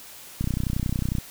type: click train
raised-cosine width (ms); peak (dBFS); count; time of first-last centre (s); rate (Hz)
5; -13; 25; 0.41-1.184; 31
effects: white hiss -44 dBFS RMS until 1.3 s